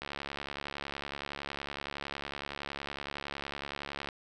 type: click train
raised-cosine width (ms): 0.3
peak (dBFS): -21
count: 289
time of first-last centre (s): 0.02-4.088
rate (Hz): 70.8
effects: none